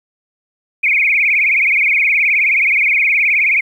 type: tone with vibrato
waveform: sine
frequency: 2298 Hz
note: D7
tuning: 38 cents flat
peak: -10 dBFS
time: 0.83-3.61 s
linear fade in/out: 10 ms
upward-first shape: triangle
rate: 19 Hz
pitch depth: 180 cents each way
effects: 8-bit